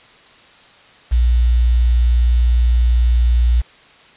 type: tone with quantisation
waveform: sine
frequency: 59.6 Hz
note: A#1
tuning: 39 cents sharp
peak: -10 dBFS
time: 1.11-3.62 s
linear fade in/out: 20 ms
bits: 6
effects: white hiss -46 dBFS RMS until 4.16 s + resampled to 8000 Hz